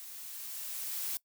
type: noise with level ramp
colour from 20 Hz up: blue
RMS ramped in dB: -47 to -35 dBFS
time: 0-1.17 s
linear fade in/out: 0 ms
effects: noise-tail reverb RT60 0.1 s tail -21 dB re dry